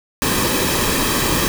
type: noise with comb filter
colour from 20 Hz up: pink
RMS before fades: -18 dBFS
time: 0.22-1.48 s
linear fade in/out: 0 ms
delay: 1.4 ms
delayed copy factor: -0.55
effects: none